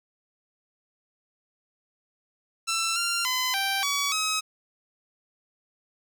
10% pulse tone with pitch steps, 1338 / 1385 / 1017 / 783 / 1134 / 1275 Hz, E6 / F6 / C6 / G5 / C#6 / D#6, +25 / -15 / -50 / -2 / +39 / +42 cents, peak -16 dBFS, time 2.67-4.41 s, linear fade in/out 20 ms, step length 290 ms, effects none

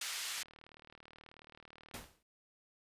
pink band-pass noise, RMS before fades -41 dBFS, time 0.01-0.43 s, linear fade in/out 5 ms, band 2000 to 9800 Hz, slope 12 dB/octave
click train, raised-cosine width 0.3 ms, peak -39 dBFS, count 65, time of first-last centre 0.38-2.042 s, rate 38.5 Hz
pink noise with exponential decay, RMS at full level -42 dBFS, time 1.94-2.23 s, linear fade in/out 2 ms, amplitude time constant 61 ms
effects resampled to 32000 Hz

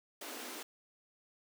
pink high-pass noise, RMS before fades -45 dBFS, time 0.21-0.63 s, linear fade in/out 5 ms, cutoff 230 Hz, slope 96 dB/octave, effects none

